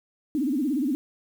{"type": "tone with vibrato", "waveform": "sine", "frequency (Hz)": 277.2, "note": "C#4", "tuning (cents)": 0, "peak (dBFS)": -22, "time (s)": [0.35, 0.95], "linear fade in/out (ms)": 0, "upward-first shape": "sine", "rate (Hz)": 17, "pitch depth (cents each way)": 220, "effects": ["8-bit"]}